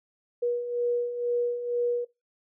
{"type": "beating tone pair", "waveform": "sine", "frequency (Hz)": [480.1, 482.2], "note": ["B4", "B4"], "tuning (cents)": [-49, -41], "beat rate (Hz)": 2.1, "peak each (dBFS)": [-33, -26], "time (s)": [0.42, 2.05], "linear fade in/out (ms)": 10, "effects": ["noise-tail reverb RT60 0.2 s tail -19 dB re dry"]}